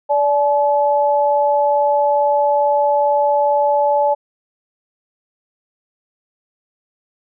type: tone pair together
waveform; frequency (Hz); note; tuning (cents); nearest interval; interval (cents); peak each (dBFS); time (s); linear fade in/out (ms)
sine; 580 / 857.7; D5 / A5; -22 / -44; perfect fifth; 678; -15; 0.09-4.15; 20
effects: none